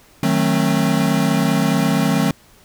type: chord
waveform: square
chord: D# diminished seventh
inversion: none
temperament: equal with one note detuned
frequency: 155.56 / 185 / 220 / 268.2 Hz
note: D#3 / F#3 / A3 / C4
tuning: 0 / 0 / 0 / +43 cents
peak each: -21 dBFS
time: 0.23-2.31 s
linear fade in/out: 2 ms
effects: pink hiss -50 dBFS RMS until 2.64 s